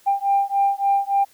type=beating tone pair; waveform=sine; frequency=793 / 796.5 Hz; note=G5 / G5; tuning=+20 / +27 cents; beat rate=3.5 Hz; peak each=-19 dBFS; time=0.06-1.25 s; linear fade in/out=20 ms; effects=tanh soft clip ceiling -10 dBFS + white hiss -55 dBFS RMS until 1.33 s